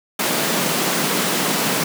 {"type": "high-pass noise", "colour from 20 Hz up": "pink", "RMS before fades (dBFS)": -20, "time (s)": [0.19, 1.84], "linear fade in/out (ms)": 5, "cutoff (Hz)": 150, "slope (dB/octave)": 48, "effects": []}